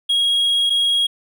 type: tone pair in turn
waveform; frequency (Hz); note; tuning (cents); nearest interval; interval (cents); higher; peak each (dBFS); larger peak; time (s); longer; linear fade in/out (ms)
triangle; 3292 / 3292; G#7 / G#7; -16 / -16; unison; 0; neither; -13; neither; 0.09-0.7 / 0.7-1.07; first; 10
effects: none